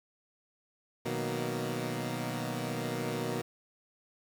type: chord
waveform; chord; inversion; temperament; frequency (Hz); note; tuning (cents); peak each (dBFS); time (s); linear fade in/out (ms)
15% pulse; B major seventh; none; equal; 123.47 / 155.56 / 185 / 233.1; B2 / D#3 / F#3 / A#3; 0 / 0 / 0 / 0; -30 / -32 / -34 / -33; 1.05-3.42; 10
effects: 9-bit